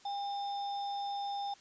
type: tone with sample-and-hold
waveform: sine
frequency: 804 Hz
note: G5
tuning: 44 cents sharp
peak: -34 dBFS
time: 0.05-1.54 s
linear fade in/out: 5 ms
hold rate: 4410 Hz
effects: white hiss -60 dBFS RMS until 1.6 s + resampled to 16000 Hz